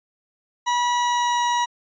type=tone with pitch glide; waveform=40% pulse; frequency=970 to 963.3 Hz; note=B5 to B5; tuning=-31 to -43 cents; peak=-18 dBFS; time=0.66-1.66 s; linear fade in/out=20 ms; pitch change=-12 cents; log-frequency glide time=0.94-1.41 s; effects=resampled to 16000 Hz

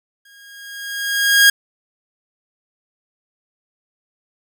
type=tone with exponential growth; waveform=sawtooth; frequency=1632 Hz; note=G#6; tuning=31 cents flat; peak=-3 dBFS; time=0.25-1.5 s; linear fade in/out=5 ms; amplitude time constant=270 ms; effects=none

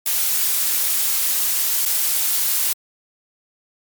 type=noise with dropouts; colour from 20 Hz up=blue; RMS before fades=-19 dBFS; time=0.06-2.73 s; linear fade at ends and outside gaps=2 ms; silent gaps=1.853-1.86 s; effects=MP3 96 kbps

